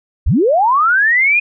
sine linear sweep, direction up, 32.04 to 2489 Hz, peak -9 dBFS, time 0.26-1.4 s, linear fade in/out 10 ms, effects none

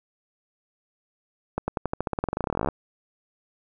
accelerating click train, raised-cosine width 1 ms, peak -11 dBFS, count 27, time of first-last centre 1.58-2.687 s, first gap 100 ms, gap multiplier 0.92, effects none

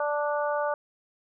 harmonic tone, 293.7 Hz, D4, in tune, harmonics 2 / 3 / 4 / 5, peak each -27 / -31 / -33 / -35 dBFS, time 0-0.74 s, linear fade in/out 2 ms, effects none

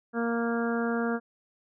harmonic tone, 233.1 Hz, A#3, in tune, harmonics 1 / 2 / 3 / 4 / 5 / 6 / 7, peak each -28 / -31 / -36 / -42 / -40 / -36 / -39 dBFS, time 0.13-1.2 s, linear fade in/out 50 ms, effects none

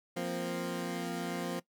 20% pulse chord, F suspended fourth, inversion none, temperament equal, 174.61 / 233.1 / 261.6 Hz, F3 / Bb3 / C4, 0 / 0 / 0 cents, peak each -32 / -35 / -35 dBFS, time 0.16-1.6 s, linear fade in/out 10 ms, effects noise-tail reverb RT60 0.1 s tail -19 dB re dry

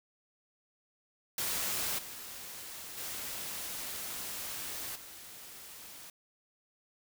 white noise with level steps, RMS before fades -34 / -45 / -40 / -49 dBFS, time 1.38-6.1 s, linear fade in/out 2 ms, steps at 1.98 / 2.97 / 4.95 s, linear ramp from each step 10 ms, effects none

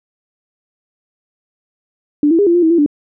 sine tone with pitch steps, 294.2 / 331.2 / 406.4 / 342.2 / 350.7 / 322 / 339.6 / 292.2 Hz, D4 / E4 / G#4 / F4 / F4 / E4 / F4 / D4, +3 / +8 / -38 / -35 / +7 / -41 / -48 / -9 cents, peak -8 dBFS, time 2.23-2.862 s, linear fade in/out 2 ms, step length 79 ms, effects none

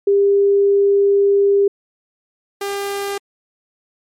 sine / sawtooth tone pair in turn, 400 / 400 Hz, G4 / G4, +35 / +35 cents, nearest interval unison, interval 0 cents, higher neither, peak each -10 / -17 dBFS, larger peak first, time 0.07-1.68 / 2.61-3.18 s, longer first, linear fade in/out 5 ms, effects MP3 64 kbps

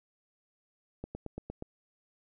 slowing click train, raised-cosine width 2 ms, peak -25 dBFS, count 6, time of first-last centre 1.04-1.624 s, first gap 110 ms, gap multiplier 1.03, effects none

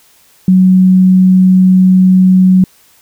sine tone, 185.8 Hz, F#3, 7 cents sharp, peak -3 dBFS, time 0.48-2.64 s, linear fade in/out 2 ms, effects white hiss -47 dBFS RMS until 3.01 s

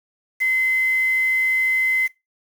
sine tone with quantisation, 2053 Hz, C7, 33 cents flat, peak -16 dBFS, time 0.4-2.08 s, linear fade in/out 20 ms, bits 6, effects noise-tail reverb RT60 0.2 s tail -20 dB re dry

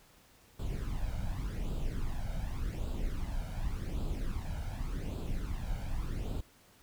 brown noise with flanger, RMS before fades -35 dBFS, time 0.59-6.41 s, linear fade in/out 5 ms, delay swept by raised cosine 0.25 to 1.35 ms, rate 0.87 Hz, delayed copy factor +0.75, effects pink hiss -62 dBFS RMS until 6.82 s

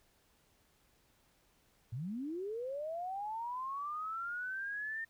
sine linear sweep, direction up, 104.4 to 1823 Hz, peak -37 dBFS, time 1.92-5.05 s, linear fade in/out 10 ms, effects pink hiss -71 dBFS RMS until 5.09 s

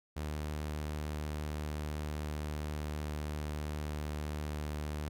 sawtooth tone with pitch glide, 75.6 to 75.12 Hz, D#2 to D2, -49 to +40 cents, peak -32 dBFS, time 0.16-5.09 s, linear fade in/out 10 ms, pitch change -11 cents, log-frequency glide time 0.5-4.14 s, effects none

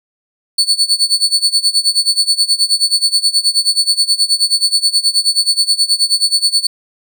35% pulse tone with tremolo, 4451 Hz, C#8, 6 cents sharp, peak -6 dBFS, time 0.58-6.67 s, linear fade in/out 5 ms, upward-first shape sine, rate 9.4 Hz, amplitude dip 90%, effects none

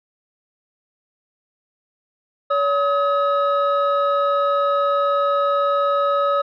triangle tone pair together, 567 / 1271.5 Hz, C#5 / D#6, +39 / +37 cents, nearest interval octave + major second, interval 1398 cents, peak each -17 dBFS, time 2.5-6.42 s, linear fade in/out 10 ms, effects resampled to 11025 Hz

